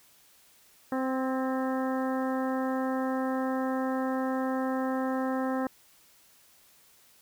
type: harmonic tone with a mistuned harmonic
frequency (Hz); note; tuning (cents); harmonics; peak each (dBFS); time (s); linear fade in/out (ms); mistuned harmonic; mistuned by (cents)
261.2; C4; -3; 1 / 2 / 3 / 4 / 5 / 6 / 7; -29 / -33 / -36 / -39 / -41 / -44 / -45; 0.92-5.67; 2; 6; +34
effects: white hiss -60 dBFS RMS until 7.21 s